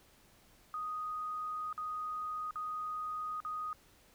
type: tone with dropouts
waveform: sine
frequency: 1244.5 Hz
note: D#6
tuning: in tune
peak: -36 dBFS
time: 0.74-3.73 s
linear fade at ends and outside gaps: 1 ms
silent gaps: 1.728-1.778 / 2.509-2.557 / 3.403-3.449 s
effects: pink hiss -64 dBFS RMS until 4.14 s